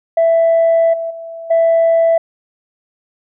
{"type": "tone with level steps", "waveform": "sine", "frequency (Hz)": 662, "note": "E5", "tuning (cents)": 7, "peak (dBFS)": [-7, -18, -26, -7], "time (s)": [0.17, 2.18], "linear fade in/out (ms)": 5, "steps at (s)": [0.93, 1.1, 1.5], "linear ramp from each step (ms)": 10, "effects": ["tanh soft clip ceiling -6 dBFS"]}